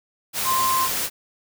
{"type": "tone in noise", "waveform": "sine", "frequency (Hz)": 1046.5, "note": "C6", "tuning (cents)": 0, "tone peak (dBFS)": -19, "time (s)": [0.44, 0.89], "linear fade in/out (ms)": 50, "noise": "white", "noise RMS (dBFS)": -25, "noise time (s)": [0.33, 1.1], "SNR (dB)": 3, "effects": []}